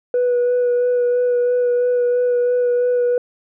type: tone with vibrato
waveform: sine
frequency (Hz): 490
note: B4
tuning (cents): -14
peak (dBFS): -12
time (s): 0.14-3.18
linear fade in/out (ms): 2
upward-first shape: sine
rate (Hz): 3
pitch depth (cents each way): 15
effects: tanh soft clip ceiling -12 dBFS